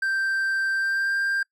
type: tone with pitch glide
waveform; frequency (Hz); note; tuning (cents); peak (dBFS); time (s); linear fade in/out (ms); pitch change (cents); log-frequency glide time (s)
triangle; 1568 to 1589.9; G6 to G6; 0 to +24; -20; 0.02-1.43; 5; +24; 0.74-1.16
effects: noise-tail reverb RT60 0.1 s tail -25 dB re dry